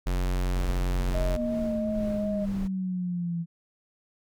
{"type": "tone", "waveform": "square", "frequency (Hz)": 45.28, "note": "F#1", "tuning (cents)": -37, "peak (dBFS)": -25, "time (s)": [0.06, 1.37], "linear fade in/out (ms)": 10}
{"type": "noise with tremolo", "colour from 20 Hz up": "brown", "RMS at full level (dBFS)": -36, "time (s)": [0.55, 2.68], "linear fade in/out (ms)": 10, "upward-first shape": "sine", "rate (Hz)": 2.1, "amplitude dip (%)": 55}
{"type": "tone with vibrato", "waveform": "sine", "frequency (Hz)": 622.3, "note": "D#5", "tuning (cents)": 0, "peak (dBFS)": -30, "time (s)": [1.13, 2.46], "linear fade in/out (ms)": 20, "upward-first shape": "sine", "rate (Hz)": 2.8, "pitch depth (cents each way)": 19}
{"type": "exponential sweep", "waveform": "sine", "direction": "down", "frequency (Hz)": [240.4, 166.8], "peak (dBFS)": -27, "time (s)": [1.35, 3.46], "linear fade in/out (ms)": 50}
{"effects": []}